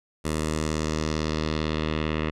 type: tone with low-pass filter sweep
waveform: 10% pulse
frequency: 77.78 Hz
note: D#2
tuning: in tune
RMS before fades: -27 dBFS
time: 0.24-2.31 s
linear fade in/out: 20 ms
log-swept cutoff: 10000 to 2600 Hz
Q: 1.8
effects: none